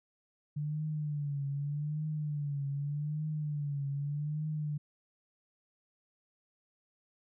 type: tone with vibrato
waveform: sine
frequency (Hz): 146.83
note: D3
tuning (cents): 0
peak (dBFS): -32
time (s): 0.56-4.78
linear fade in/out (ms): 10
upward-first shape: triangle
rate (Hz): 0.83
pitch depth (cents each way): 96
effects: none